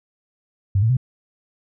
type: tone with pitch steps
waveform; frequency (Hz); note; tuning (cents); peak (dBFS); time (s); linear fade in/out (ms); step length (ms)
sine; 98 / 111.92 / 127.83; G2 / A2 / C3; 0 / +30 / -40; -14; 0.75-0.969; 5; 73
effects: none